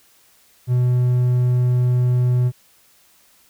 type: tone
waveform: triangle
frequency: 124.2 Hz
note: B2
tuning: 10 cents sharp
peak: -12 dBFS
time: 0.67-2.52 s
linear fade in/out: 50 ms
effects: white hiss -55 dBFS RMS until 3.49 s